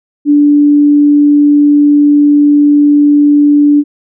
sine tone, 291.7 Hz, D4, 12 cents flat, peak -3 dBFS, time 0.25-3.84 s, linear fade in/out 50 ms, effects none

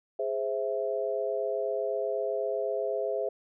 sine chord, Ab augmented, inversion none, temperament equal, 415.3 / 523.3 / 659.3 Hz, Ab4 / C5 / E5, 0 / 0 / 0 cents, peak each -32 dBFS, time 0.19-3.29 s, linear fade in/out 5 ms, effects none

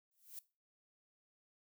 violet noise with exponential growth, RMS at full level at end -45 dBFS, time 0.11-0.39 s, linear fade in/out 2 ms, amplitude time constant 59 ms, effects noise-tail reverb RT60 0.3 s tail -19 dB re dry

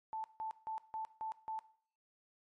sine tone bursts, 880 Hz, A5, in tune, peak -38 dBFS, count 6, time 0.13-1.59 s, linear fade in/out 0 ms, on 110 ms, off 160 ms, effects noise-tail reverb RT60 0.5 s tail -17 dB re dry + MP3 48 kbps

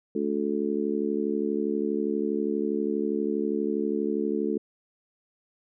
harmonic tone, 72.4 Hz, D2, 24 cents flat, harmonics 3 / 4 / 5 / 6, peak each -30 / -30 / -30 / -30 dBFS, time 0.15-4.58 s, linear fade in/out 5 ms, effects none

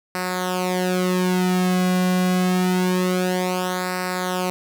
sawtooth tone with flanger, 182.6 Hz, F#3, 23 cents flat, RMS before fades -21 dBFS, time 0.15-4.5 s, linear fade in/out 0 ms, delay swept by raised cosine 0.3 to 2.3 ms, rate 0.26 Hz, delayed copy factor -0.75, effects none

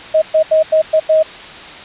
sine tone bursts at uneven times, 630 Hz, D#5, 21 cents sharp, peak -7 dBFS, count 6, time 0.14-0.22 / 0.34-0.43 / 0.51-0.63 / 0.72-0.82 / 0.93-1 / 1.09-1.23 s, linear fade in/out 10 ms, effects white hiss -32 dBFS RMS until 1.84 s + resampled to 8000 Hz

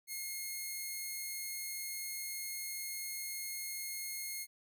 5% pulse tone, 2151 Hz, C7, 47 cents sharp, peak -29 dBFS, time 0.07-4.47 s, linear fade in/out 50 ms, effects none

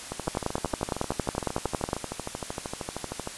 two click trains, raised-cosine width 1 ms, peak -17 / -11 dBFS, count 42 / 19, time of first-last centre 0.12-3.274 / 0.28-1.931 s, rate 13 / 10.9 Hz, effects white hiss -40 dBFS RMS until 3.37 s + resampled to 24000 Hz

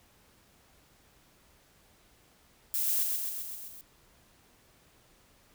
violet noise with echo, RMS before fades -30 dBFS, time 2.74-3.03 s, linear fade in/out 0 ms, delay 130 ms, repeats 6, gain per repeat -3 dB, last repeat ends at 3.81 s, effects pink hiss -63 dBFS RMS until 5.54 s

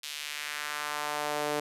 sawtooth tone with high-pass filter sweep, 148.5 Hz, D3, 20 cents sharp, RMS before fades -34 dBFS, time 0.03-1.6 s, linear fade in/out 5 ms, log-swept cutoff 3400 to 440 Hz, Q 1.4, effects resampled to 32000 Hz

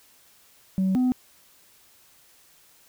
sine tone pair in turn, 189.3 / 252.7 Hz, F#3 / B3, +40 / +40 cents, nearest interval perfect fourth, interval 500 cents, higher second, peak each -18 / -16 dBFS, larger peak second, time 0.78-0.95 / 0.95-1.12 s, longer neither, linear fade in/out 0 ms, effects tanh soft clip ceiling -18 dBFS + white hiss -57 dBFS RMS until 2.88 s

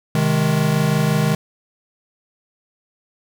square chord, Ab major, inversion first, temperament equal with one note detuned, 129.83 / 155.56 / 207.7 Hz, C3 / Eb3 / Ab3, -13 / 0 / 0 cents, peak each -23 / -18 / -22 dBFS, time 0.15-1.35 s, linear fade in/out 2 ms, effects none

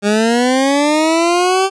20% pulse linear sweep, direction up, 200.9 to 390 Hz, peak -6 dBFS, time 0.02-1.7 s, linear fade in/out 50 ms, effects resampled to 22050 Hz

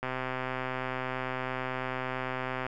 click train, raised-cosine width 0.5 ms, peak -18 dBFS, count 341, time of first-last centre 0.03-2.666 s, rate 129 Hz, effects none

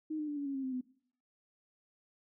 sine tone with pitch steps, 311.1 / 302.1 / 293.3 / 284.8 / 276.5 / 268.5 / 260.7 / 253.1 Hz, D#4 / D4 / D4 / C#4 / C#4 / C4 / C4 / B3, 0 / +49 / -2 / +47 / -4 / +45 / -6 / +43 cents, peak -34 dBFS, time 0.1-0.812 s, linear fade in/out 10 ms, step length 89 ms, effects noise-tail reverb RT60 0.6 s tail -19 dB re dry

